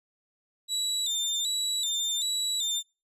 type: tone with vibrato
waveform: 30% pulse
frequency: 3752 Hz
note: A#7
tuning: 11 cents sharp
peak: -24 dBFS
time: 0.68-2.83 s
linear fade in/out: 50 ms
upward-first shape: square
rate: 1.3 Hz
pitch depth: 73 cents each way
effects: noise-tail reverb RT60 0.3 s tail -24 dB re dry + resampled to 32000 Hz